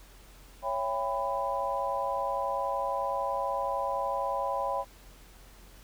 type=chord; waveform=sine; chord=C# half-diminished seventh; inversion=none; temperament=just; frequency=554.4 / 665.2 / 798.3 / 997.9 Hz; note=C#5 / E5 / G5 / B5; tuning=0 / +16 / +31 / +18 cents; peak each=-33 / -37 / -34 / -32 dBFS; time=0.62-4.85 s; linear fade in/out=50 ms; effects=added 44 Hz sine -52 dBFS peak until 5.83 s + pink hiss -56 dBFS RMS until 5.83 s